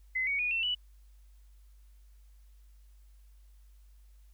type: tone with pitch steps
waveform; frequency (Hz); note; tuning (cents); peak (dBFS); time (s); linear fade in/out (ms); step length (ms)
sine; 2043 / 2241 / 2458 / 2696 / 2957; C7 / C#7 / D#7 / E7 / F#7; -42 / +18 / -22 / +38 / -2; -28; 0.15-0.75; 10; 120
effects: added 50 Hz sine -54 dBFS peak until 4.33 s + white hiss -73 dBFS RMS until 4.33 s